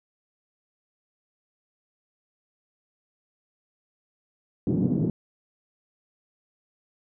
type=band-pass noise; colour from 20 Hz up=white; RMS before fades=-24 dBFS; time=4.67-5.1 s; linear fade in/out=2 ms; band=120 to 300 Hz; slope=24 dB/octave; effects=none